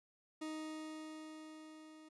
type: tone with level ramp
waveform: 40% pulse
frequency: 311.9 Hz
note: D#4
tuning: 4 cents sharp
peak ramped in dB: -40 to -55 dBFS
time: 0.41-2.09 s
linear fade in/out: 10 ms
effects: resampled to 24000 Hz